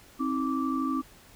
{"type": "tone cluster", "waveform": "sine", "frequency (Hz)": [264.7, 317.2, 1166], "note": ["C4", "D#4", "D6"], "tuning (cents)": [20, 33, -13], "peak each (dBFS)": [-28, -32, -32], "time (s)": [0.19, 1.02], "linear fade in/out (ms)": 20, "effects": ["pink hiss -54 dBFS RMS until 1.35 s"]}